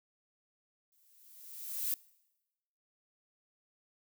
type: noise with exponential growth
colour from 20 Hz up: violet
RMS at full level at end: -32 dBFS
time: 0.92-1.94 s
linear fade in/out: 1 ms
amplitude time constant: 220 ms
effects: noise-tail reverb RT60 1.0 s tail -23 dB re dry